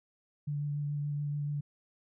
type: tone with vibrato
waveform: sine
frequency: 145.8 Hz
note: D3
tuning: 12 cents flat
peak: -31 dBFS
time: 0.47-1.61 s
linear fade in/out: 10 ms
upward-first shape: triangle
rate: 7 Hz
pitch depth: 17 cents each way
effects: none